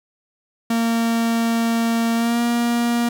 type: tone with pitch glide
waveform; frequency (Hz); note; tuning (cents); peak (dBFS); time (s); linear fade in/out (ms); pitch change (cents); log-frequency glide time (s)
45% pulse; 230 to 237; A#3 to A#3; -23 to +29; -17; 0.7-3.09; 5; +52; 2.15-2.41
effects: 9-bit